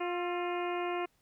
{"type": "harmonic tone with a mistuned harmonic", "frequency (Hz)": 353, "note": "F4", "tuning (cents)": 19, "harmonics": [1, 2, 3, 4, 5, 6, 7, 8], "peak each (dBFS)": [-34, -37, -40, -45, -48, -46, -45, -49], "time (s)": [0, 1.06], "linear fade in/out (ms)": 10, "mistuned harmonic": 4, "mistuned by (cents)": -49, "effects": ["pink hiss -72 dBFS RMS until 1.21 s"]}